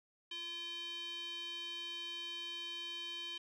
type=tone with band-pass filter; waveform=square; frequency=343.5 Hz; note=F4; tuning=29 cents flat; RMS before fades=-44 dBFS; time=0.31-3.38 s; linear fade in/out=5 ms; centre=3200 Hz; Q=7.5; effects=none